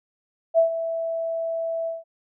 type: tone with ADSR envelope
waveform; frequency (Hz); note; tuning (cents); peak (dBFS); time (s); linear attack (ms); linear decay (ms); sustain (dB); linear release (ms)
sine; 659.3; E5; 0; -12; 0.54-2.04; 42; 110; -12; 170
effects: none